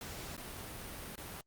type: noise with dropouts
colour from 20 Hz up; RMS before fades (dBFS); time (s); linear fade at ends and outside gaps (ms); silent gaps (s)
pink; -45; 0.01-1.41; 2; 0.368-0.377 / 1.156-1.178
effects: Opus 48 kbps